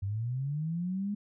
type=linear sweep; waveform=sine; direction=up; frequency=94.4 to 208.7 Hz; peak=-30 dBFS; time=0.02-1.15 s; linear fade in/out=10 ms; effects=none